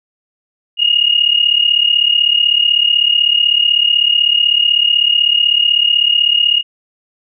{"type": "tone pair together", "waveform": "sine", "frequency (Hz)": [2843, 2879], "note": ["F7", "F#7"], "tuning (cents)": [30, -48], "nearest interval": "unison", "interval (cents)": 22, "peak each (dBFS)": -12, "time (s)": [0.77, 6.63], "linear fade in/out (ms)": 50, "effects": []}